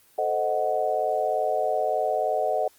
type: chord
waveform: sine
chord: A diminished seventh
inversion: none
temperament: equal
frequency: 440 / 523.3 / 622.3 / 740 Hz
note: A4 / C5 / Eb5 / Gb5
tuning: 0 / 0 / 0 / 0 cents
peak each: -30 / -30 / -26 / -26 dBFS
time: 0.18-2.68 s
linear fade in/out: 5 ms
effects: white hiss -58 dBFS RMS until 2.78 s + Opus 24 kbps